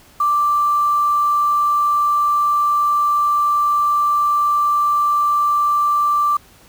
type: tone with quantisation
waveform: sine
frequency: 1174.7 Hz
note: D6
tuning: in tune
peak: -13 dBFS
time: 0.2-6.37 s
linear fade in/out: 5 ms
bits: 6
effects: pink hiss -48 dBFS RMS until 6.68 s